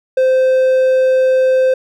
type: tone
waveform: triangle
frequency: 519 Hz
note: C5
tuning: 14 cents flat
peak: -7 dBFS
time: 0.17-1.74 s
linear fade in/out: 5 ms
effects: none